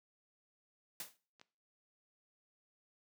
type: noise with exponential decay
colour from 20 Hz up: white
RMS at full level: -40 dBFS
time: 1-1.17 s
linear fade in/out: 2 ms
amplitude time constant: 35 ms
type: clicks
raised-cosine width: 0.2 ms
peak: -45 / -38 dBFS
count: 2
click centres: 1.397 / 1.414 s
effects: noise-tail reverb RT60 0.4 s tail -19 dB re dry + high-pass 150 Hz 12 dB/octave